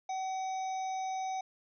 harmonic tone with a mistuned harmonic, 757 Hz, F#5, 39 cents sharp, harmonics 1 / 3 / 5 / 7 / 8, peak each -33 / -49 / -53 / -60 / -51 dBFS, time 0.09-1.41 s, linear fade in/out 5 ms, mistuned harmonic 7, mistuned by -21 cents, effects none

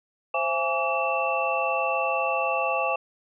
sine tone cluster, 526 / 672 / 831 / 1147 / 2676 Hz, C5 / E5 / G#5 / D6 / E7, +9 / +33 / +1 / -41 / +25 cents, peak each -29 dBFS, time 0.34-2.96 s, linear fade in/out 5 ms, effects none

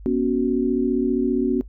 sine chord, B suspended second, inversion none, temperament equal with one note detuned, 242.1 / 277.2 / 370 Hz, B3 / C#4 / F#4, -34 / 0 / 0 cents, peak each -22 dBFS, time 0.06-1.61 s, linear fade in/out 0 ms, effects noise-tail reverb RT60 0.1 s tail -19 dB re dry + added 50 Hz sine -37 dBFS peak until 1.68 s

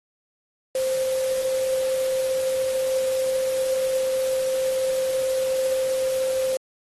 sine tone in noise, 523.3 Hz, C5, in tune, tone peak -21 dBFS, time 0.75-6.57 s, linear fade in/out 2 ms, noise white, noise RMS -35 dBFS, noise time 0.75-6.57 s, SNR +11 dB, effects AAC 32 kbps

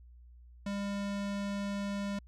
square tone, 200.7 Hz, G3, 41 cents sharp, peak -34 dBFS, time 0.66-2.19 s, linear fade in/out 5 ms, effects added 60 Hz sine -52 dBFS peak until 2.27 s + low-pass 7000 Hz 12 dB/octave

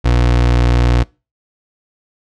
30% pulse tone, 60.2 Hz, B1, 44 cents flat, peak -7 dBFS, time 0.04-1.04 s, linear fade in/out 20 ms, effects noise-tail reverb RT60 0.3 s tail -25 dB re dry + low-pass 5000 Hz 12 dB/octave

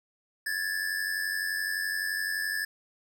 square tone pair together, 1661.2 / 1752.9 Hz, G#6 / A6, 0 / -7 cents, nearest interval minor second, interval 93 cents, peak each -33 / -32 dBFS, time 0.46-2.65 s, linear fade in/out 5 ms, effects none

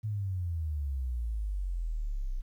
sine exponential sweep, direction down, 110 to 30.31 Hz, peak -30 dBFS, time 0.03-2.42 s, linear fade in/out 20 ms, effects 11-bit

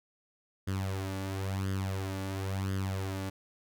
sawtooth tone with flanger, 96.2 Hz, G2, 32 cents flat, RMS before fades -34 dBFS, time 0.67-3.3 s, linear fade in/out 10 ms, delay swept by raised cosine 0.61 to 3.51 ms, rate 0.97 Hz, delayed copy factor +0.7, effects none

